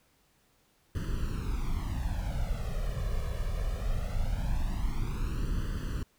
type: noise with flanger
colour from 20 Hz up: brown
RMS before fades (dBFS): -31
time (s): 0.95-6.03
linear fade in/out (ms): 2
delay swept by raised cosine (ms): 0.65 to 1.75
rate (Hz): 0.21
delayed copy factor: +1
effects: pink hiss -68 dBFS RMS until 6.18 s